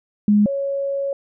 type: tone pair in turn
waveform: sine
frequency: 207.7 / 554.5 Hz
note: G#3 / C#5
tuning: 0 / 0 cents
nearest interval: octave + perfect fourth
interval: 1700 cents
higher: second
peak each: -11 / -20 dBFS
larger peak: first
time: 0.28-0.46 / 0.46-1.13 s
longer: second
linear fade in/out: 2 ms
effects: none